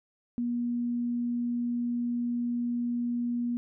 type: tone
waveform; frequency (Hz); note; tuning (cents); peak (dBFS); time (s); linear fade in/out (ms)
sine; 240; B3; -49; -27; 0.38-3.57; 0
effects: none